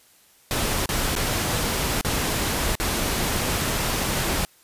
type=noise with dropouts; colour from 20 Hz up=pink; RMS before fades=-24 dBFS; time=0.51-4.45 s; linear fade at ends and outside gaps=0 ms; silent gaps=0.858-0.891 / 1.153-1.163 / 2.011-2.048 / 2.753-2.8 s; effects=white hiss -56 dBFS RMS until 4.63 s + resampled to 32000 Hz